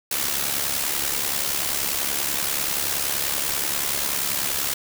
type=noise with amplitude modulation; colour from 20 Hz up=white; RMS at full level=-22 dBFS; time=0.11-4.74 s; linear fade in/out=5 ms; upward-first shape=sine; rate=70.4 Hz; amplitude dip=60%; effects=none

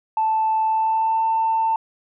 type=tone with pitch glide; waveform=sine; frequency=879 to 894.4 Hz; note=A5 to A5; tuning=-2 to +28 cents; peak=-16 dBFS; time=0.17-1.76 s; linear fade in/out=2 ms; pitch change=+30 cents; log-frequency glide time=0.65-1.24 s; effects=tanh soft clip ceiling -12 dBFS

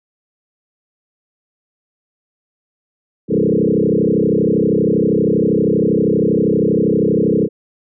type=tone with frequency modulation; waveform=sine; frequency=316.8 Hz; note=D#4; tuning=31 cents sharp; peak=-11 dBFS; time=3.28-7.49 s; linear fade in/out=50 ms; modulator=32.6 Hz; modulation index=5; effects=none

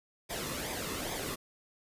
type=noise with flanger; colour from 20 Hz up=pink; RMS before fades=-37 dBFS; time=0.29-1.36 s; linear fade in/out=20 ms; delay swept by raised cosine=0.7 to 1.32 ms; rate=2.4 Hz; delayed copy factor=-0.6; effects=resampled to 32000 Hz

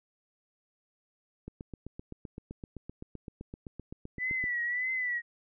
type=click train; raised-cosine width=3 ms; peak=-28 dBFS; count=24; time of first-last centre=1.48-4.44 s; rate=7.77 Hz
type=tone with vibrato; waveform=sine; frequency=1975.5 Hz; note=B6; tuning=in tune; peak=-29 dBFS; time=4.18-5.22 s; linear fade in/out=50 ms; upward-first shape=triangle; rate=1.7 Hz; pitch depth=81 cents each way
effects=none

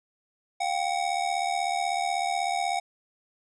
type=ring-modulated tone; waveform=square; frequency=747 Hz; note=F#5; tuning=16 cents sharp; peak=-23 dBFS; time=0.6-2.8 s; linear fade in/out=10 ms; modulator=38.1 Hz; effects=resampled to 22050 Hz

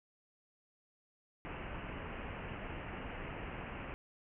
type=low-pass noise; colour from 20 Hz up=pink; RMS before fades=-44 dBFS; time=1.45-3.94 s; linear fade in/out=0 ms; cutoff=2900 Hz; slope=96 dB/octave; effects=none

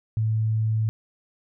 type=tone; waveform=sine; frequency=110 Hz; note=A2; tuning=in tune; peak=-20 dBFS; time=0.17-0.89 s; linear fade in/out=0 ms; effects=none

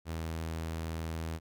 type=tone; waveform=sawtooth; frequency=81.2 Hz; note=E2; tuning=26 cents flat; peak=-31 dBFS; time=0.05-1.4 s; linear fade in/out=50 ms; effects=none

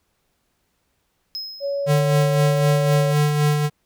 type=tone with exponential decay; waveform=triangle; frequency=5130 Hz; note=E8; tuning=48 cents flat; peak=-24 dBFS; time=1.35-2.18 s; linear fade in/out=0 ms; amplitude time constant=180 ms
type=tone with vibrato; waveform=sine; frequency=559 Hz; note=C#5; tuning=14 cents sharp; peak=-21 dBFS; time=1.6-3.15 s; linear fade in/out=50 ms; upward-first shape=sine; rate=1.1 Hz; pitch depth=11 cents each way
type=tone with tremolo; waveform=square; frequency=148.6 Hz; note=D3; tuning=21 cents sharp; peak=-15 dBFS; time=1.86-3.7 s; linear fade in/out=50 ms; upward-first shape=sine; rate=3.9 Hz; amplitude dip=40%
effects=pink hiss -69 dBFS RMS until 3.85 s

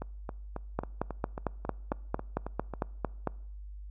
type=two click trains; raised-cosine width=1 ms; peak=-15 / -22 dBFS; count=12 / 11; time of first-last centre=0.79-3.273 / 0.02-2.737 s; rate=4.43 / 3.68 Hz; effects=noise-tail reverb RT60 0.7 s tail -24 dB re dry + added 50 Hz sine -41 dBFS peak until 3.9 s

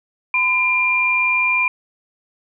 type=tone pair together; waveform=sine; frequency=1012.3 / 2391 Hz; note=B5 / D7; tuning=+42 / +30 cents; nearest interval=octave + minor third; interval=1488 cents; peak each=-22 / -15 dBFS; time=0.34-1.68 s; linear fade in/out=2 ms; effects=none

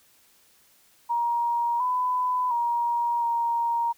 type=tone with pitch steps; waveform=sine; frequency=944 / 1001 / 946 / 936 Hz; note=A#5 / B5 / A#5 / A#5; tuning=+22 / +23 / +25 / +7 cents; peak=-22 dBFS; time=1.09-3.93 s; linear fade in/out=20 ms; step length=710 ms; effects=white hiss -60 dBFS RMS until 3.97 s

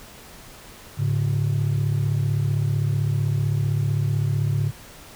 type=tone pair together; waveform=sine; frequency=106.03 / 141.7 Hz; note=G#2 / C#3; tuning=+36 / +38 cents; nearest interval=perfect fourth; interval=502 cents; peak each=-20 dBFS; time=0.97-4.72 s; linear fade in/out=50 ms; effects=tanh soft clip ceiling -16 dBFS + pink hiss -44 dBFS RMS until 5.15 s

